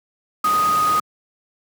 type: tone in noise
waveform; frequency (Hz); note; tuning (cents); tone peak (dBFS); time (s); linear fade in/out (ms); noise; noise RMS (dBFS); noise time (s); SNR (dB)
sine; 1244.5; D#6; 0; -15; 0.44-1; 5; pink; -28; 0.44-1; +10
effects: high-pass 150 Hz 12 dB/octave